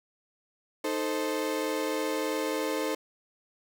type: chord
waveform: 35% pulse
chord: A diminished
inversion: second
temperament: equal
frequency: 311.1 / 440 / 523.3 Hz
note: Eb4 / A4 / C5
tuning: 0 / 0 / 0 cents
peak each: -31 dBFS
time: 0.84-2.95 s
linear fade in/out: 5 ms
effects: none